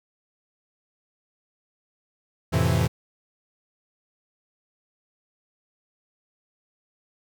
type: chord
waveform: 45% pulse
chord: F major seventh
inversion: none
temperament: equal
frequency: 87.31 / 110 / 130.81 / 164.81 Hz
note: F2 / A2 / C3 / E3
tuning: 0 / 0 / 0 / 0 cents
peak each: -25 dBFS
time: 2.52-2.88 s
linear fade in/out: 20 ms
effects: none